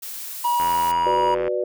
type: noise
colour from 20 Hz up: blue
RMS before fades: -33 dBFS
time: 0.02-0.92 s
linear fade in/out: 10 ms
type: tone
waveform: triangle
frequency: 961 Hz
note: B5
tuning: 48 cents flat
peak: -16 dBFS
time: 0.44-1.35 s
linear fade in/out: 10 ms
type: click train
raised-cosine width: 0.5 ms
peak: -16 dBFS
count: 76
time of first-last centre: 0.6-1.479 s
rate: 85.3 Hz
type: chord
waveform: sine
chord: B minor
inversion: second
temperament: just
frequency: 370.4 / 493.9 / 592.7 Hz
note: F#4 / B4 / D5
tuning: +2 / 0 / +16 cents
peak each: -25 dBFS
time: 1.06-1.64 s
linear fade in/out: 5 ms
effects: none